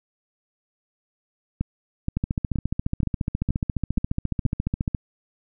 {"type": "two click trains", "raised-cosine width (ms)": 5, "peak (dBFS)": [-11, -11], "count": [7, 41], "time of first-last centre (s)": [[1.61, 4.454], [2.17, 4.948]], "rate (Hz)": [2.11, 14.4], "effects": []}